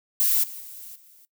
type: noise with level steps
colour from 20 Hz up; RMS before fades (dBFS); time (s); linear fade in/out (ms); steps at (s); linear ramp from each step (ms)
violet; -21 / -38 / -41 / -53; 0.2-1.25; 0; 0.43 / 0.6 / 0.95; 10
effects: noise-tail reverb RT60 0.1 s tail -17 dB re dry